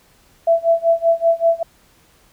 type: tone with tremolo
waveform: sine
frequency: 667 Hz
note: E5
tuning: 20 cents sharp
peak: -9 dBFS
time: 0.47-1.63 s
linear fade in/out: 5 ms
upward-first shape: sine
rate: 5.2 Hz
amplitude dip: 95%
effects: pink hiss -54 dBFS RMS until 2.32 s